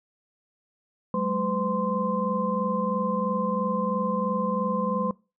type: tone cluster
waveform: sine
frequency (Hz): 189.4 / 212.4 / 507 / 1040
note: F#3 / G#3 / B4 / C6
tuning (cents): +41 / +39 / +45 / -11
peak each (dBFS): -29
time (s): 1.14-5.11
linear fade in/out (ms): 2
effects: noise-tail reverb RT60 0.3 s tail -23 dB re dry